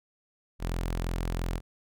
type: tone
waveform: sawtooth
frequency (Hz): 42.94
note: F1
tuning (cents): -29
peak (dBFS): -25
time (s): 0.59-1.61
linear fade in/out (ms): 50
effects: none